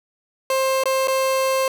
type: tone with dropouts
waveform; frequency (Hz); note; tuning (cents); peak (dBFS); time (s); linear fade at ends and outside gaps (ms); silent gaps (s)
30% pulse; 529; C5; +19; -15; 0.5-1.68; 2; 0.837-0.856 / 1.074-1.081
effects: none